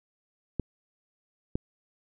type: clicks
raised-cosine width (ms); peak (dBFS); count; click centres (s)
3; -15; 2; 0.597 / 1.555
effects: none